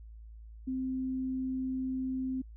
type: tone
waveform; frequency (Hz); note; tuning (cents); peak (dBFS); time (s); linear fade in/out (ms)
sine; 259.9; C4; -11; -31; 0.67-2.42; 10
effects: added 55 Hz sine -46 dBFS peak until 2.56 s